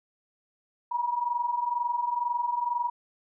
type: tone pair together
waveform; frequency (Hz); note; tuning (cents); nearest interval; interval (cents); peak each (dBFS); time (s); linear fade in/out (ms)
sine; 943.9 / 966; A#5 / B5; +21 / -39; unison; 40; -31 / -27; 0.91-2.9; 10
effects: none